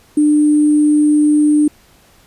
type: tone with sample-and-hold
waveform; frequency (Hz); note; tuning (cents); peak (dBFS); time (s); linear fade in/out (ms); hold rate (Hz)
sine; 298.6; D4; +29; -8; 0.17-1.68; 5; 8820
effects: pink hiss -49 dBFS RMS until 2.26 s + resampled to 32000 Hz